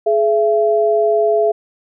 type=tone pair together; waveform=sine; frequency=423.1 / 672 Hz; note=G#4 / E5; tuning=+32 / +33 cents; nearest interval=minor sixth; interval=801 cents; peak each=-14 dBFS; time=0.06-1.52 s; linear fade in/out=10 ms; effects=none